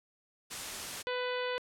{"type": "noise", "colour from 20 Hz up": "white", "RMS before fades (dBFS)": -39, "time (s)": [0.5, 1.03], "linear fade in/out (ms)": 20}
{"type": "harmonic tone", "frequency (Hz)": 497.9, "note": "B4", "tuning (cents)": 14, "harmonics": [1, 2, 3, 4, 5, 6, 7, 8, 9], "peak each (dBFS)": [-34, -40, -41, -43, -45, -45, -46, -52, -52], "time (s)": [1.07, 1.58], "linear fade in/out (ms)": 0}
{"effects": ["low-pass 10000 Hz 12 dB/octave"]}